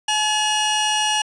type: tone pair together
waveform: sawtooth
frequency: 854 / 2876 Hz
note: G#5 / F#7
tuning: +48 / -50 cents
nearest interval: octave + major sixth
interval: 2102 cents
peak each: -17 dBFS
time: 0.08-1.22 s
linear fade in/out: 5 ms
effects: resampled to 22050 Hz + 8-bit